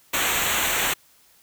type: noise with comb filter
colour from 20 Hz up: pink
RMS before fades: -23 dBFS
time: 0.13-0.94 s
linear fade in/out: 10 ms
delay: 0.2 ms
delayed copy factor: -0.85
effects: white hiss -57 dBFS RMS until 1.42 s